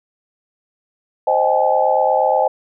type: chord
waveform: sine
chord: Ab major seventh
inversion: first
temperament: equal with one note detuned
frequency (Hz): 523.3 / 622.3 / 784 / 852.5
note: C5 / Eb5 / G5 / Ab5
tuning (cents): 0 / 0 / 0 / +45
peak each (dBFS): -18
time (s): 1.27-2.48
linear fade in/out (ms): 5
effects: none